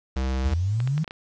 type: tone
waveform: square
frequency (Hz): 65.41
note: C2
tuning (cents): 0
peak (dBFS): -24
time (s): 0.16-0.54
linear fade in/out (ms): 5
type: exponential sweep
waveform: sine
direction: up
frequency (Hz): 71.5 to 164.81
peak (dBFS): -21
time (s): 0.45-1.04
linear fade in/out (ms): 10
type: clicks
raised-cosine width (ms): 0.3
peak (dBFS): -20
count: 6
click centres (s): 0.803 / 0.875 / 0.979 / 1.044 / 1.078 / 1.109
effects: resampled to 16000 Hz + 8-bit